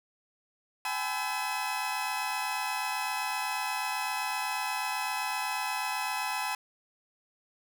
35% pulse tone cluster, 781 / 849 / 1005 / 1320 / 2553 Hz, G5 / G#5 / B5 / E6 / D#7, -7 / +38 / +30 / +2 / +44 cents, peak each -36 / -34 / -34 / -40 / -35 dBFS, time 0.85-6.55 s, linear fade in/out 2 ms, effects none

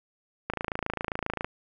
click train, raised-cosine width 0.5 ms, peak -14 dBFS, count 27, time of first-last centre 0.5-1.445 s, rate 27.5 Hz, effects none

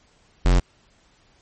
square tone, 44.83 Hz, F1, 46 cents sharp, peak -14 dBFS, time 0.45-0.6 s, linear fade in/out 10 ms, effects pink hiss -59 dBFS RMS until 1.41 s + MP3 32 kbps

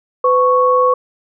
sine tone pair together, 504 / 1107.5 Hz, B4 / C#6, +35 / -2 cents, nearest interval octave + major second, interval 1363 cents, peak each -12 dBFS, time 0.24-0.94 s, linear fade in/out 5 ms, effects none

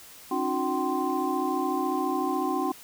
sine tone cluster, 272.3 / 306.4 / 362.3 / 766 / 1044 Hz, C#4 / D#4 / F#4 / G5 / C6, -31 / -27 / -36 / -40 / -4 cents, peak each -31 dBFS, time 0.31-2.72 s, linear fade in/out 5 ms, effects white hiss -48 dBFS RMS until 2.83 s

